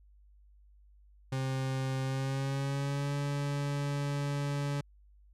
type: tone with pitch glide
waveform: 40% pulse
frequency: 132.5 to 142.83 Hz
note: C3 to D3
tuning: +22 to -48 cents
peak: -30 dBFS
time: 1.32-4.81 s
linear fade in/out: 5 ms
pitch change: +130 cents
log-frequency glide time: 2.03-3.14 s
effects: added 50 Hz sine -57 dBFS peak until 5.33 s + low-pass 9000 Hz 12 dB/octave